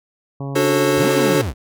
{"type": "harmonic tone", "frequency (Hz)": 138.59, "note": "C#3", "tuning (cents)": 0, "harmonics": [1, 2, 3, 4, 5, 6, 7, 8], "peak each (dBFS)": [-25, -31, -35, -37, -39, -41, -42, -43], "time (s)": [0.4, 1.36], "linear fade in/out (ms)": 5}
{"type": "chord", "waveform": "square", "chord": "D major seventh", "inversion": "none", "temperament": "equal with one note detuned", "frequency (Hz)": [293.7, 370, 440, 540.1], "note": ["D4", "F#4", "A4", "C#5"], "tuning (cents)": [0, 0, 0, -45], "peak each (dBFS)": -21, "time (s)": [0.55, 1.42], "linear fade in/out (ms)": 10}
{"type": "linear two-way sweep", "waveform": "40% pulse", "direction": "up then down", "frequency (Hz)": [48.37, 308.6, 48.37], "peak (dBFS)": -20, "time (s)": [0.96, 1.54], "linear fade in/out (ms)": 50, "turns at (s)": 1.11}
{"effects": []}